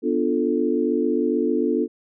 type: chord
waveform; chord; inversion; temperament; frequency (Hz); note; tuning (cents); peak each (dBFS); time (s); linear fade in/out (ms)
sine; B half-diminished seventh; none; equal; 246.9 / 293.7 / 349.2 / 440; B3 / D4 / F4 / A4; 0 / 0 / 0 / 0; -24; 0.02-1.88; 50
effects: none